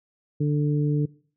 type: harmonic tone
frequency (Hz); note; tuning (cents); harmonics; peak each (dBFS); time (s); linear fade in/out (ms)
147.5; D3; +8; 1 / 2 / 3; -21 / -27 / -31; 0.4-1.06; 10
effects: noise-tail reverb RT60 0.5 s tail -23 dB re dry